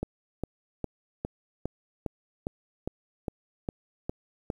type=click train; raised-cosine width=2 ms; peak=-17 dBFS; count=12; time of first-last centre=0.03-4.502 s; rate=2.46 Hz; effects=9-bit